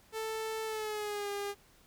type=tone with pitch glide; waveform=sawtooth; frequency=441.2 to 404.6 Hz; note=A4 to G#4; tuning=+5 to -45 cents; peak=-31 dBFS; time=0.12-1.55 s; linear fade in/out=50 ms; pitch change=-150 cents; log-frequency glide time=0.65-1.3 s; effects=pink hiss -63 dBFS RMS until 1.86 s